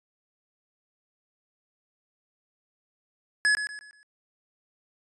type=tone with echo; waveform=square; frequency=1696 Hz; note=G#6; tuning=36 cents sharp; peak=-20 dBFS; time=3.45-3.55 s; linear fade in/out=0 ms; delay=120 ms; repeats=4; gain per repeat=-9 dB; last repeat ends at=4.03 s; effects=resampled to 24000 Hz